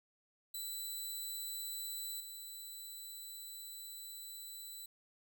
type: tone with level steps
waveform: 10% pulse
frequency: 3988 Hz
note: B7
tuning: 16 cents sharp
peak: -33 / -39 dBFS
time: 0.54-4.86 s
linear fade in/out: 5 ms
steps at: 2.2 s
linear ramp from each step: 5 ms
effects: none